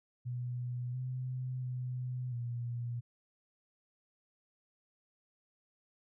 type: tone with pitch steps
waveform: sine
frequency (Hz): 123.1 / 127.7 / 125.8 / 119.7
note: B2 / C3 / B2 / A#2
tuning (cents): -5 / -42 / +32 / +46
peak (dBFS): -35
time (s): 0.25-3.01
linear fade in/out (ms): 20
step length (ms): 690
effects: none